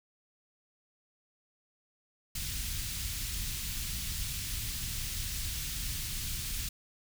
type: band-stop noise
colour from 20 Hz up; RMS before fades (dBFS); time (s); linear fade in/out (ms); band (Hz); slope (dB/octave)
pink; -36; 2.35-6.69; 5; 110 to 3100; 12
effects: none